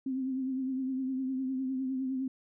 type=tone with vibrato; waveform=sine; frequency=262.2 Hz; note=C4; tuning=4 cents sharp; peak=-30 dBFS; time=0.06-2.28 s; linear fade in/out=5 ms; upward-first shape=triangle; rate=9.8 Hz; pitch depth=51 cents each way; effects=none